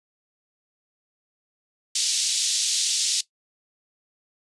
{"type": "band-pass noise", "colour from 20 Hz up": "pink", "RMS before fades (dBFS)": -24, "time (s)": [1.95, 3.21], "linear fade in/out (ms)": 5, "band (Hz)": [3700, 8500], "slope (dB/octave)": 24, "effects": ["noise-tail reverb RT60 0.1 s tail -17 dB re dry", "resampled to 24000 Hz"]}